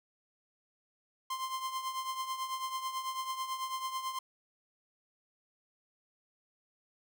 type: tone with tremolo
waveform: 45% pulse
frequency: 1046.5 Hz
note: C6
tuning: in tune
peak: -32 dBFS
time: 1.3-4.19 s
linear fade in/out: 5 ms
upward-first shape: triangle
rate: 9.1 Hz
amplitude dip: 70%
effects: none